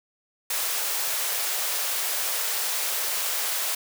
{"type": "high-pass noise", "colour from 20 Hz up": "white", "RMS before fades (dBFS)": -27, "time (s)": [0.5, 3.75], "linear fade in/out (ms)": 5, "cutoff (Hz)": 460, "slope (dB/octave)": 24, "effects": []}